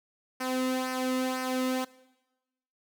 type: tone with flanger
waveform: sawtooth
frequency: 257.1 Hz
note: C4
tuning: 30 cents flat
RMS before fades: -30 dBFS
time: 0.4-1.85 s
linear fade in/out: 10 ms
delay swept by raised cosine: 0.27 to 1.27 ms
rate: 2 Hz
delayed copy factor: -0.6
effects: noise-tail reverb RT60 1.0 s tail -19 dB re dry

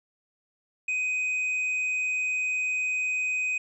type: tone with tanh clipping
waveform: sine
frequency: 2506 Hz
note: D#7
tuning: 12 cents sharp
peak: -26 dBFS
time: 0.88-3.58 s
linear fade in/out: 5 ms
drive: 4 dB
effects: resampled to 24000 Hz

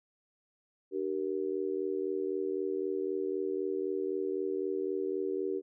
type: tone with amplitude modulation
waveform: sine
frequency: 384.4 Hz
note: G4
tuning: 34 cents flat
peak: -26 dBFS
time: 0.91-5.62 s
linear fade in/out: 50 ms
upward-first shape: sine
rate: 83.9 Hz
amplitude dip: 100%
effects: none

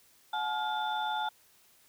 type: tone cluster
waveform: sine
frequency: 730 / 857 / 1414 / 3537 Hz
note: F#5 / A5 / F6 / A7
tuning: -24 / -46 / +21 / +8 cents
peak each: -38 / -31 / -37 / -39 dBFS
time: 0.33-1.29 s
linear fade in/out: 5 ms
effects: tanh soft clip ceiling -21 dBFS + white hiss -63 dBFS RMS until 1.88 s

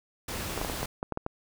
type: noise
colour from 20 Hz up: pink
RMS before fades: -35 dBFS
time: 0.28-0.86 s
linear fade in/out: 5 ms
type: clicks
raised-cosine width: 1 ms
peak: -17 dBFS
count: 9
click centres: 0.577 / 0.615 / 0.648 / 0.698 / 0.83 / 1.029 / 1.123 / 1.174 / 1.264 s
effects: none

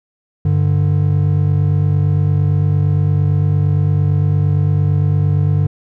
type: tone pair together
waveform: triangle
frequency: 98.72 / 147.5 Hz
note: G2 / D3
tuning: +13 / +8 cents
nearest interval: perfect fifth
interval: 695 cents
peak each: -12 / -12 dBFS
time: 0.45-5.67 s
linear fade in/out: 5 ms
effects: none

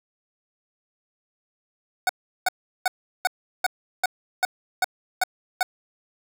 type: tone bursts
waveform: 25% pulse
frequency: 740 Hz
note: F#5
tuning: in tune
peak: -14 dBFS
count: 10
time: 2.07-5.63 s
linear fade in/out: 2 ms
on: 23 ms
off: 370 ms
effects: none

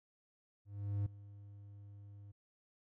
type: tone with ADSR envelope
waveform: triangle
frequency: 101.3 Hz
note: G#2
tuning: 43 cents flat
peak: -30 dBFS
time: 0.65-2.32 s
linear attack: 410 ms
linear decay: 5 ms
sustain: -19 dB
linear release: 12 ms
effects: none

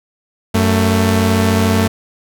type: tone pair together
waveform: sawtooth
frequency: 93.5 / 222.4 Hz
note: F#2 / A3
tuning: +19 / +19 cents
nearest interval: octave + minor third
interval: 1500 cents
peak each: -10 / -10 dBFS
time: 0.54-1.88 s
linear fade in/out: 10 ms
effects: none

